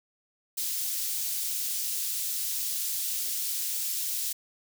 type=high-pass noise; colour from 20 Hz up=white; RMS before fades=-31 dBFS; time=0.57-4.33 s; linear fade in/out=10 ms; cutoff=4300 Hz; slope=12 dB/octave; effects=none